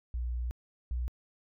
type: tone pair in turn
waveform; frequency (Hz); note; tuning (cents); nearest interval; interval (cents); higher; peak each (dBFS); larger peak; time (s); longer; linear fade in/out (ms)
sine; 60.4 / 61.14; B1 / B1; -38 / -17; unison; 21; second; -30 / -29; second; 0.14-0.51 / 0.91-1.08; first; 0
effects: tanh soft clip ceiling -26 dBFS